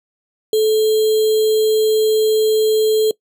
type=tone with sample-and-hold; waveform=sine; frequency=434.7 Hz; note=A4; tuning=21 cents flat; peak=-11 dBFS; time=0.53-3.11 s; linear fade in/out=2 ms; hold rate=3675 Hz; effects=noise-tail reverb RT60 0.1 s tail -22 dB re dry